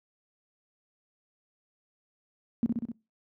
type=tone with echo; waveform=sine; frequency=233.1 Hz; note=A#3; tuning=in tune; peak=-21 dBFS; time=2.63-2.66 s; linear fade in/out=0 ms; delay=64 ms; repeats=4; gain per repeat=-3 dB; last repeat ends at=2.916 s; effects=noise-tail reverb RT60 0.3 s tail -24 dB re dry + high-pass 100 Hz 12 dB/octave